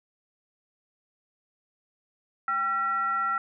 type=tone with frequency modulation; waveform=sine; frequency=1358 Hz; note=F6; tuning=49 cents flat; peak=-24 dBFS; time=2.48-3.38 s; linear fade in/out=2 ms; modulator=570 Hz; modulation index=0.5; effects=none